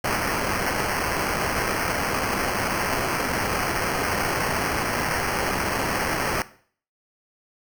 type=noise with sample-and-hold; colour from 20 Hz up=white; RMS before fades=-25 dBFS; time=0.04-6.42 s; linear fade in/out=2 ms; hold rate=3675 Hz; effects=noise-tail reverb RT60 0.5 s tail -17 dB re dry